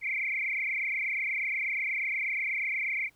sine tone with frequency modulation, 2214 Hz, C#7, 3 cents flat, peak -28 dBFS, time 0.01-3.1 s, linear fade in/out 50 ms, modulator 28.3 Hz, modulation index 5.7, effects pink hiss -66 dBFS RMS until 3.15 s

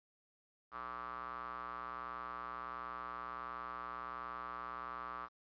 square tone with band-pass filter, 60.7 Hz, B1, 29 cents flat, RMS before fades -45 dBFS, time 0.71-5.29 s, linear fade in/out 50 ms, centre 1200 Hz, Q 7.9, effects resampled to 11025 Hz + 12-bit

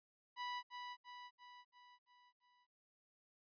sawtooth tone with echo, 984 Hz, B5, 7 cents flat, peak -38 dBFS, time 0.36-0.63 s, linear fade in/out 50 ms, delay 340 ms, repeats 6, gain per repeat -5 dB, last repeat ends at 2.67 s, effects resampled to 11025 Hz

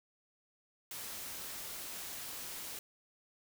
white noise, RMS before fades -44 dBFS, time 0.91-2.79 s, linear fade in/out 2 ms, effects none

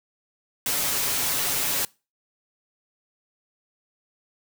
white noise with comb filter, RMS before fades -25 dBFS, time 0.66-1.85 s, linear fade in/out 2 ms, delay 7.1 ms, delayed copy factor +0.55, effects noise-tail reverb RT60 0.3 s tail -24 dB re dry

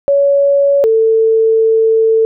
sine tone pair in turn, 562 / 446.1 Hz, C#5 / A4, +24 / +24 cents, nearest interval major third, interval 400 cents, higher first, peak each -7 dBFS, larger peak neither, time 0.08-0.84 / 0.84-2.25 s, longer second, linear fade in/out 0 ms, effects none

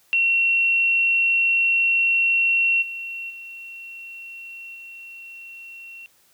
sine tone with level steps, 2726 Hz, F7, 43 cents flat, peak -16 / -29 / -35 / -37 dBFS, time 0.13-6.06 s, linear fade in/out 0 ms, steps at 2.81 / 3.29 / 4.74 s, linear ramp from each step 20 ms, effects white hiss -59 dBFS RMS until 6.33 s + high-pass 60 Hz 12 dB/octave

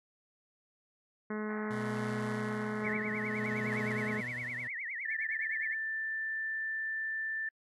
harmonic tone, 213.2 Hz, G#3, 46 cents sharp, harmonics 1 / 2 / 3 / 4 / 5 / 6 / 7 / 8 / 9 / 10, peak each -36 / -39 / -49 / -51 / -47 / -50 / -47 / -50 / -50 / -55 dBFS, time 1.3-4.21 s, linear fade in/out 5 ms
30% pulse tone with tremolo, 122.3 Hz, B2, 16 cents flat, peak -35 dBFS, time 1.7-4.68 s, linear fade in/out 10 ms, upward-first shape sine, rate 0.59 Hz, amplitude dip 65%
sine tone with vibrato, 2008 Hz, B6, 28 cents sharp, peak -36 dBFS, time 2.83-5.75 s, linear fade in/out 20 ms, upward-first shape triangle, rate 9.7 Hz, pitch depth 250 cents each way
sine tone, 1772 Hz, A6, 12 cents sharp, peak -33 dBFS, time 5.05-7.49 s, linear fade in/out 5 ms
effects AAC 32 kbps

